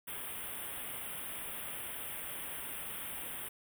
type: band-stop noise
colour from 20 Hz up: white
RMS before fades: -42 dBFS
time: 0.07-3.49 s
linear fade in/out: 10 ms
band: 3500 to 8600 Hz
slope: 96 dB/octave
effects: none